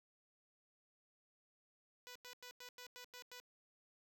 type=tone bursts; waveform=5% pulse; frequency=493.9 Hz; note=B4; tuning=in tune; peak=-40 dBFS; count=8; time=2.07-3.401 s; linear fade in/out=0 ms; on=85 ms; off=93 ms; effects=none